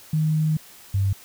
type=tone pair in turn; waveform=sine; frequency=155.6 / 98.02 Hz; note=D#3 / G2; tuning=0 / 0 cents; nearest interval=minor sixth; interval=800 cents; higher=first; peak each=-18 dBFS; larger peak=neither; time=0.13-0.57 / 0.94-1.13 s; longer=first; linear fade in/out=5 ms; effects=white hiss -47 dBFS RMS until 1.24 s